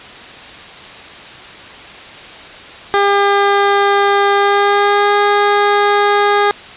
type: tone with pitch glide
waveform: 15% pulse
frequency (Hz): 402 to 409.5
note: G4 to G#4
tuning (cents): +44 to -24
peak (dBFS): -3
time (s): 2.94-6.51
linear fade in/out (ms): 0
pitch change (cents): +32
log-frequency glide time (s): 4.34-5.14
effects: white hiss -33 dBFS RMS until 6.76 s + resampled to 8000 Hz